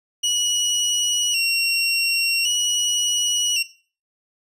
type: tone with vibrato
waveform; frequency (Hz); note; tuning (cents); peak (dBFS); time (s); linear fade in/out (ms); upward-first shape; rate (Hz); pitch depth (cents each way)
25% pulse; 2831; F7; +23; -15; 0.23-3.63; 10; square; 0.45; 55
effects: noise-tail reverb RT60 0.4 s tail -17 dB re dry + resampled to 32000 Hz